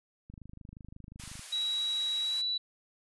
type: click train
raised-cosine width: 5 ms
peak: -35 dBFS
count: 29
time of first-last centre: 0.3-1.394 s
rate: 25.6 Hz
type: high-pass noise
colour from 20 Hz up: white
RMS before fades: -45 dBFS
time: 1.19-2.42 s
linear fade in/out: 10 ms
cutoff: 860 Hz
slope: 12 dB/octave
type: tone with pitch glide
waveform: sine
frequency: 3878 to 3944 Hz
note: B7 to B7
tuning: -32 to -3 cents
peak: -29 dBFS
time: 1.52-2.58 s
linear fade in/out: 10 ms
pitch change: +29 cents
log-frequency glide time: 2.21-2.42 s
effects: resampled to 24000 Hz